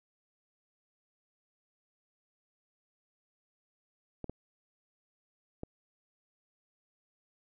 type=clicks; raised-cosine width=2 ms; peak=-25 dBFS; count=3; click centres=4.243 / 4.296 / 5.634 s; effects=none